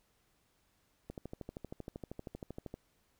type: click train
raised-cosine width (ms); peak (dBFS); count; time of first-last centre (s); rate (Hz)
2; -29; 22; 1.1-2.741; 12.8
effects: pink hiss -74 dBFS RMS until 3.19 s